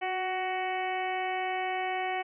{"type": "harmonic tone with a mistuned harmonic", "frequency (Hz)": 373, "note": "F#4", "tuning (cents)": 14, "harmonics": [1, 2, 3, 4, 5, 6, 7, 8], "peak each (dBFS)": [-37, -31, -43, -45, -39, -38, -45, -45], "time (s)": [0.01, 2.23], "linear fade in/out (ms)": 20, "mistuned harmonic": 1, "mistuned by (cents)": -22, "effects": []}